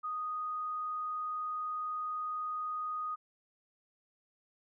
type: tone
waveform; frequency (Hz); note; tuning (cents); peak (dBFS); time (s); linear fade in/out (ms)
sine; 1242; D#6; -3; -34; 0.03-3.16; 20
effects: none